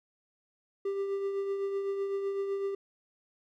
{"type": "tone with tremolo", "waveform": "triangle", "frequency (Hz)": 394.9, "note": "G4", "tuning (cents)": 13, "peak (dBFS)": -26, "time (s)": [0.85, 2.75], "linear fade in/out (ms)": 5, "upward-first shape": "triangle", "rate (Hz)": 7.9, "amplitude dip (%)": 45, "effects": []}